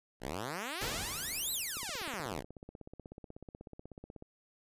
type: exponential two-way sweep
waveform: 5% pulse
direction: up then down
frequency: 54.1 to 4150 to 54.1 Hz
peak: -26 dBFS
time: 0.2-2.44 s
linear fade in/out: 50 ms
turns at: 1.52 s
type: noise with exponential decay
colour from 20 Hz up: pink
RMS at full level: -37 dBFS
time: 0.81-2.42 s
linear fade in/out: 5 ms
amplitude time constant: 350 ms
type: click train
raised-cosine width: 2 ms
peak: -34 dBFS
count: 41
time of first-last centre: 1.77-4.224 s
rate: 16.3 Hz
effects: resampled to 32000 Hz